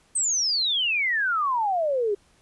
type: exponential sweep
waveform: sine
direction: down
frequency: 8450 to 392 Hz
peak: -21 dBFS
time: 0.15-2.15 s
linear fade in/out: 10 ms
effects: pink hiss -61 dBFS RMS until 2.41 s + resampled to 24000 Hz